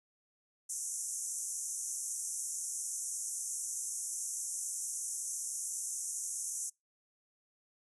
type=band-pass noise; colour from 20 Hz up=pink; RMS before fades=-39 dBFS; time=0.69-6.7 s; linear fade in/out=10 ms; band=5900 to 11000 Hz; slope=96 dB/octave; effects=noise-tail reverb RT60 0.2 s tail -26 dB re dry